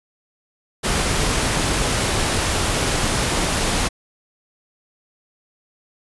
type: noise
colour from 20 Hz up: pink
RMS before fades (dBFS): -20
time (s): 0.83-3.89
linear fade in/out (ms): 20
effects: resampled to 24000 Hz